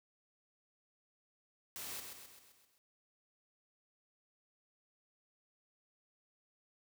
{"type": "noise with echo", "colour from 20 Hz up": "white", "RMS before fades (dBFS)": -45, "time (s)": [1.76, 2], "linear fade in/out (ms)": 0, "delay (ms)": 130, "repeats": 6, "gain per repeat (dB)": -5, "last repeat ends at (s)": 2.78, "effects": []}